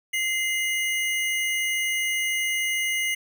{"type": "tone pair together", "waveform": "square", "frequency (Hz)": [2079, 2900], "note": ["C7", "F#7"], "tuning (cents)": [-12, -35], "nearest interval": "tritone", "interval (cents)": 577, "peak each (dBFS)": [-25, -30], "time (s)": [0.13, 3.15], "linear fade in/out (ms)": 10, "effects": []}